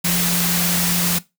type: tone in noise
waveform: sine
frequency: 174.61 Hz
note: F3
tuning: in tune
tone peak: -21 dBFS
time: 0.04-1.19 s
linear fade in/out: 10 ms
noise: white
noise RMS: -20 dBFS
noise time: 0.04-1.19 s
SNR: -4 dB
effects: noise-tail reverb RT60 0.2 s tail -18 dB re dry